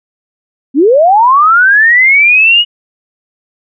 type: linear sweep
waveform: sine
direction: up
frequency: 246.9 to 2925 Hz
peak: -3 dBFS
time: 0.74-2.65 s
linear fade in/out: 50 ms
effects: none